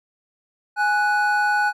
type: tone pair together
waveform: triangle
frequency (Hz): 831.4 / 1480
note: G#5 / F#6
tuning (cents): +2 / 0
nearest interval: minor seventh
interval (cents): 998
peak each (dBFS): -18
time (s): 0.76-1.73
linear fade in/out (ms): 50
effects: none